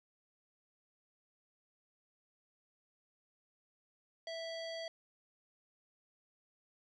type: tone with low-pass filter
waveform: square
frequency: 658 Hz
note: E5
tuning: 3 cents flat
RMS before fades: -43 dBFS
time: 4.27-4.88 s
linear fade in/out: 2 ms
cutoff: 4300 Hz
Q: 3.5
effects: none